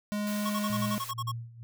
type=tone; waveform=square; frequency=207.7 Hz; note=G#3; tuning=in tune; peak=-30 dBFS; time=0.12-0.98 s; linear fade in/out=0 ms
type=high-pass noise; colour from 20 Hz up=white; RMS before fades=-42 dBFS; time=0.27-1.11 s; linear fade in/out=0 ms; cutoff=490 Hz; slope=48 dB/octave
type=tone bursts; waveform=square; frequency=1093 Hz; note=C#6; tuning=25 cents flat; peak=-32 dBFS; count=10; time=0.45-1.319 s; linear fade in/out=10 ms; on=50 ms; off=41 ms
type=tone with tremolo; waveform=sine; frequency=116.3 Hz; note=A#2; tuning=4 cents flat; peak=-32 dBFS; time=0.7-1.63 s; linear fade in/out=0 ms; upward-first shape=sine; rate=2.1 Hz; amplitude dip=85%
effects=none